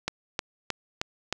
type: click train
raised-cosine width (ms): 0.2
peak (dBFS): -10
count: 5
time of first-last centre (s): 0.08-1.326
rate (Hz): 3.21
effects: none